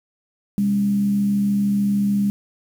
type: tone with frequency modulation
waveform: sine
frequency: 202.4 Hz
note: G#3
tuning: 44 cents flat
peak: -16 dBFS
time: 0.58-2.3 s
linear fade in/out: 0 ms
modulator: 73.6 Hz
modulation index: 0.28
effects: 7-bit